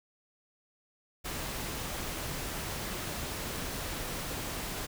pink noise, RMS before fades -37 dBFS, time 1.24-4.87 s, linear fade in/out 20 ms, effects none

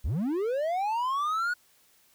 triangle linear sweep, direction up, 46 to 1473 Hz, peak -24 dBFS, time 0.04-1.54 s, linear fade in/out 10 ms, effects white hiss -63 dBFS RMS until 2.14 s

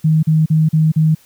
sine tone bursts, 157.2 Hz, D#3, 18 cents sharp, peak -9 dBFS, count 5, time 0.04-1.15 s, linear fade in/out 10 ms, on 190 ms, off 40 ms, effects white hiss -50 dBFS RMS until 1.25 s

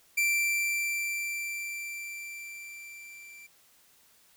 45% pulse tone with level ramp, 2349 Hz, D7, in tune, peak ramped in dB -23 to -47 dBFS, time 0.17-3.47 s, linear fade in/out 10 ms, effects white hiss -62 dBFS RMS until 4.36 s

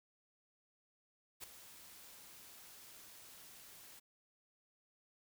white noise with ADSR envelope, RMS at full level -45 dBFS, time 1.4-4 s, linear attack 37 ms, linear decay 4 ms, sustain -12 dB, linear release 15 ms, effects none

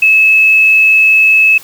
sine tone, 2595 Hz, E7, 28 cents flat, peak -4 dBFS, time 0.02-1.58 s, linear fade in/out 5 ms, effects white hiss -35 dBFS RMS until 1.63 s

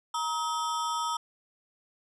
square ring-modulated tone, 1108.7 Hz, C#6, in tune, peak -26 dBFS, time 0.14-1.17 s, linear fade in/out 5 ms, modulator 167 Hz, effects resampled to 22050 Hz

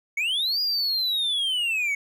triangle linear two-way sweep, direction up then down, 2170 to 4904 to 2192 Hz, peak -21 dBFS, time 0.17-1.95 s, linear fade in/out 5 ms, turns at 0.61 s, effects none

